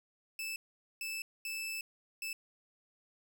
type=tone bursts at uneven times; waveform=sawtooth; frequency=2631 Hz; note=E7; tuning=4 cents flat; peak=-34 dBFS; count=4; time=0.39-0.56 / 1.01-1.22 / 1.45-1.81 / 2.22-2.33 s; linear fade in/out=2 ms; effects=none